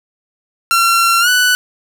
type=tone with pitch glide; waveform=sawtooth; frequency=1364 to 1487.5 Hz; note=F6 to F#6; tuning=-41 to +9 cents; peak=-6 dBFS; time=0.71-1.55 s; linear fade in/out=0 ms; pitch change=+150 cents; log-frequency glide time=1.2-1.29 s; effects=none